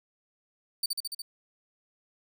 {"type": "tone with echo", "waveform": "sawtooth", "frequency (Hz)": 4587, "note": "D8", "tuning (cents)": -42, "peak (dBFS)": -23, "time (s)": [0.83, 0.86], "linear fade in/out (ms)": 5, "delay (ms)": 72, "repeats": 5, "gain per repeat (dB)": -2, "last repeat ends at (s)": 1.22, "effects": []}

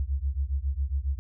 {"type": "beating tone pair", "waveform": "sine", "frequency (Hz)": [65.41, 72.71], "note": ["C2", "D2"], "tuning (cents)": [0, -17], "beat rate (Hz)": 7.3, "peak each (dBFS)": [-28, -29], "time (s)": [0, 1.19], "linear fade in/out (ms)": 0, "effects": []}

